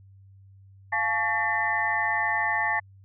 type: tone cluster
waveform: sine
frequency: 696 / 862 / 1126 / 1796 / 2010 Hz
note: F5 / A5 / C#6 / A6 / B6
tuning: -6 / -36 / +27 / +35 / +30 cents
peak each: -34 / -28 / -34 / -26 / -30 dBFS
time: 0.92-2.8 s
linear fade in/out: 10 ms
effects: added 97 Hz sine -49 dBFS peak until 3.04 s